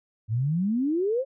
sine exponential sweep, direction up, 103.83 to 554.4 Hz, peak -22 dBFS, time 0.28-1.25 s, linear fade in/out 50 ms, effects none

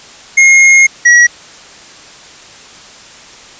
square tone pair in turn, 2146 / 1919.5 Hz, C7 / B6, +43 / -50 cents, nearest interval major second, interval 193 cents, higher first, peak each -3 dBFS, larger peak neither, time 0.37-0.87 / 1.05-1.27 s, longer first, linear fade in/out 10 ms, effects white hiss -35 dBFS RMS until 3.59 s + resampled to 16000 Hz

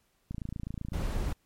click train, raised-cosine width 5 ms, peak -24 dBFS, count 20, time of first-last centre 0.31-0.993 s, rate 27.8 Hz
brown noise, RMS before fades -31 dBFS, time 0.93-1.33 s, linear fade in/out 5 ms
effects pink hiss -72 dBFS RMS until 1.45 s + MP3 64 kbps

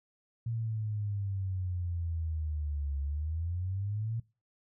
sine exponential two-way sweep, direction down then up, 116.54 to 69.3 to 116.54 Hz, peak -31 dBFS, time 0.46-4.2 s, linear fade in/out 5 ms, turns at 3 s, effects noise-tail reverb RT60 0.3 s tail -22 dB re dry

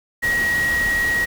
sine tone in noise, 1900 Hz, A#6, 33 cents sharp, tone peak -17 dBFS, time 0.22-1.26 s, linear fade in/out 20 ms, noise pink, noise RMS -29 dBFS, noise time 0.22-1.26 s, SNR +9 dB, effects none

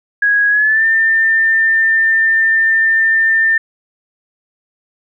sine tone with pitch glide, 1657 to 1796.6 Hz, G#6 to A6, -4 to +36 cents, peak -9 dBFS, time 0.22-3.58 s, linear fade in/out 5 ms, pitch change +140 cents, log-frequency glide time 0.49-0.85 s, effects none

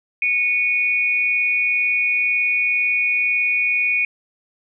sine tone pair together, 2219 / 2461 Hz, C#7 / D#7, +1 / -20 cents, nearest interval major second, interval 179 cents, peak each -22 / -17 dBFS, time 0.22-4.05 s, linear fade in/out 2 ms, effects none

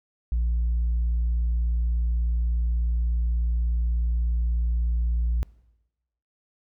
sine tone, 58.27 Hz, A#1, in tune, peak -19 dBFS, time 0.32-5.43 s, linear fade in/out 0 ms, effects noise-tail reverb RT60 1.0 s tail -24 dB re dry + tanh soft clip ceiling -19 dBFS

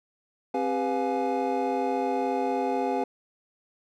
triangle tone cluster, 265.6 / 399.8 / 496.4 / 709 / 841 Hz, C4 / G4 / B4 / F5 / G#5, +26 / +34 / +9 / +26 / +22 cents, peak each -29 dBFS, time 0.54-3.04 s, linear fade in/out 5 ms, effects none

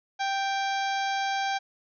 harmonic tone with a mistuned harmonic, 784 Hz, G5, in tune, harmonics 1 / 2 / 3 / 4 / 5 / 6 / 7 / 8, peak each -27 / -33 / -37 / -39 / -41 / -43 / -44 / -45 dBFS, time 0.19-1.59 s, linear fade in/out 20 ms, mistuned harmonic 4, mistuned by +57 cents, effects none

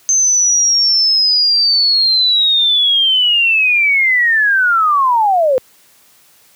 sine linear sweep, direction down, 6272 to 493.9 Hz, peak -9 dBFS, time 0.09-5.58 s, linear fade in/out 0 ms, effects white hiss -49 dBFS RMS until 6.55 s + high-pass 80 Hz 12 dB/octave

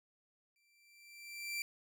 sawtooth tone with exponential growth, 2349 Hz, D7, in tune, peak -32 dBFS, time 0.56-1.62 s, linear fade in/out 1 ms, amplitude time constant 230 ms, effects none

